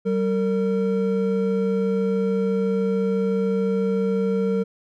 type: tone pair together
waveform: triangle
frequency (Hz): 192.1 / 456.9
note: G3 / A#4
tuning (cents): -35 / -35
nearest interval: octave + minor third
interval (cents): 1500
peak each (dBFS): -20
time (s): 0.05-4.64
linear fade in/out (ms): 20
effects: none